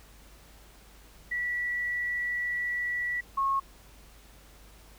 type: tone pair in turn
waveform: sine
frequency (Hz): 1949 / 1090.1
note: B6 / C#6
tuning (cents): -23 / -29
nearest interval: minor seventh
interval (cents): 1006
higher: first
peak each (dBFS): -28 / -24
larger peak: second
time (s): 1.31-3.21 / 3.37-3.6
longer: first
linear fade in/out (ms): 10
effects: added 50 Hz sine -54 dBFS peak until 4.98 s + pink hiss -56 dBFS RMS until 4.98 s